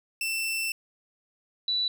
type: tone pair in turn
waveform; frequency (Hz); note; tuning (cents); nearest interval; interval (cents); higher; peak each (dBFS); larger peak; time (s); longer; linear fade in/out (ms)
sawtooth / sine; 2676 / 3955; E7 / B7; +25 / +2; perfect fifth; 677; second; -24; neither; 0.21-0.72 / 1.68-1.88; first; 2
effects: none